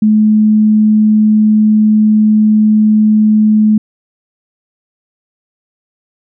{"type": "tone", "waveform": "sine", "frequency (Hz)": 214.3, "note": "A3", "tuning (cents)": -45, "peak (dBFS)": -5, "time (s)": [0.02, 3.78], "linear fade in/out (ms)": 5, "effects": []}